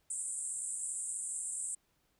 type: band-pass noise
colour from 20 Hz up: white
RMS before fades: -39 dBFS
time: 0.1-1.75 s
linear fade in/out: 5 ms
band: 7600 to 9400 Hz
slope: 96 dB/octave
effects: pink hiss -75 dBFS RMS until 2.19 s